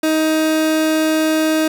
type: tone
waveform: 30% pulse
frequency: 314.2 Hz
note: D#4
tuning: 17 cents sharp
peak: -11 dBFS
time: 0.03-1.68 s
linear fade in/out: 5 ms
effects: none